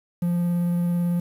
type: tone with vibrato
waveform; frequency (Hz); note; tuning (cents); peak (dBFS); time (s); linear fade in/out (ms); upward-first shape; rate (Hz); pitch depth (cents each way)
triangle; 174; F3; -6; -18; 0.22-1.2; 5; sine; 18; 9
effects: 8-bit